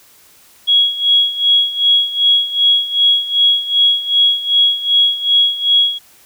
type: tone with tremolo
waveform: sine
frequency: 3322 Hz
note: G#7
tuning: in tune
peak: -7 dBFS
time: 0.67-5.99 s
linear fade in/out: 20 ms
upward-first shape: sine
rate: 2.6 Hz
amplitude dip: 80%
effects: white hiss -47 dBFS RMS until 6.25 s